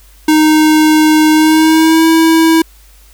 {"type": "tone with pitch glide", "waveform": "square", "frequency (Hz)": [309.8, 325], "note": ["D#4", "E4"], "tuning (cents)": [-7, -24], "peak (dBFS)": -6, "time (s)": [0.28, 2.62], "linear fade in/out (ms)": 5, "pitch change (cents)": 83, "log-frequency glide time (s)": [1.32, 2.07], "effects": ["added 50 Hz sine -40 dBFS peak until 3.13 s", "white hiss -46 dBFS RMS until 3.13 s"]}